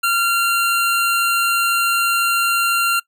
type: tone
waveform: 25% pulse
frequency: 1382 Hz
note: F6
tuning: 19 cents flat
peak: -11 dBFS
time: 0.03-3 s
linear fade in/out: 10 ms
effects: noise-tail reverb RT60 0.1 s tail -22 dB re dry